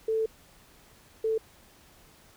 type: tone bursts at uneven times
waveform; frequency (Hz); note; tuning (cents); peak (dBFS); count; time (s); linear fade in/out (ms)
sine; 442.8; A4; +11; -24; 2; 0.08-0.26 / 1.24-1.38; 5
effects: pink hiss -57 dBFS RMS until 2.36 s